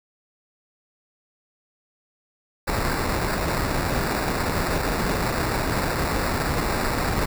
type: noise with sample-and-hold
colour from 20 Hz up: pink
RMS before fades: -24 dBFS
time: 2.67-7.26 s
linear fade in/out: 10 ms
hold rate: 3150 Hz
effects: none